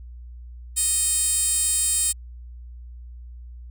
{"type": "tone with high-pass filter", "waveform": "10% pulse", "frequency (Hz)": 622.3, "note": "D#5", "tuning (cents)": 0, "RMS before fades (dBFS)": -22, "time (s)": [0.76, 2.13], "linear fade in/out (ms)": 20, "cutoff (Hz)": 7600, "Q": 3.2, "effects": ["added 60 Hz sine -37 dBFS peak until 3.7 s"]}